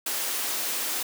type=high-pass noise; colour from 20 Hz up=white; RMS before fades=-29 dBFS; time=0.06-1.03 s; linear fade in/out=5 ms; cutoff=250 Hz; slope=24 dB/octave; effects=none